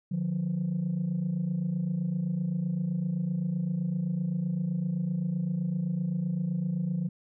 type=tone pair together; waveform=sine; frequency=150.9 / 178.68 Hz; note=D3 / F3; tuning=+47 / +40 cents; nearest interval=minor third; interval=293 cents; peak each=-30 / -27 dBFS; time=0.11-7.09 s; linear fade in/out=10 ms; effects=tanh soft clip ceiling -23 dBFS